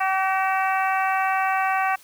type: harmonic tone with a mistuned harmonic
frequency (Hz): 382.2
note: G4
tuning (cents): -44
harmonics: 2 / 3 / 4 / 5 / 6 / 7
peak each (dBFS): -22 / -26 / -28 / -30 / -32 / -33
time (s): 0-1.96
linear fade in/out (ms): 10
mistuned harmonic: 5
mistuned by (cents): -23
effects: white hiss -51 dBFS RMS until 2.03 s